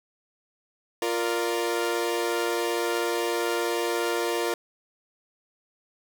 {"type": "chord", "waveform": "sawtooth", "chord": "Bb major", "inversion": "second", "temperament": "equal", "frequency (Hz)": [349.2, 466.2, 587.3], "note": ["F4", "Bb4", "D5"], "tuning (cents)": [0, 0, 0], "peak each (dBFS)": [-24, -24, -30], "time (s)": [1.02, 4.54], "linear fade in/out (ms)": 2, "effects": []}